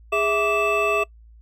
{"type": "tone cluster", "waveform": "triangle", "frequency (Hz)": [413.4, 656, 1162, 2634], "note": ["G#4", "E5", "D6", "E7"], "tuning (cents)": [-8, -9, -19, -2], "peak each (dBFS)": -22, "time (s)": [0.12, 1.04], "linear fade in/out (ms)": 10, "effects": ["noise-tail reverb RT60 0.1 s tail -24 dB re dry", "added 56 Hz sine -45 dBFS peak until 1.41 s"]}